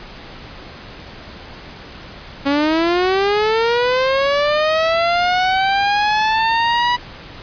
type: linear sweep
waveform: sawtooth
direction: up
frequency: 274.7 to 980 Hz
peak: -10 dBFS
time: 2.45-6.97 s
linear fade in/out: 20 ms
effects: pink hiss -36 dBFS RMS until 7.42 s + resampled to 11025 Hz